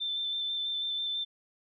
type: tone with vibrato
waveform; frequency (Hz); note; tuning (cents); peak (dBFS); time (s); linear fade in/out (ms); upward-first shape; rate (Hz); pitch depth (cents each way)
sine; 3549; A7; +14; -30; 0-1.25; 20; square; 6.1; 11
effects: none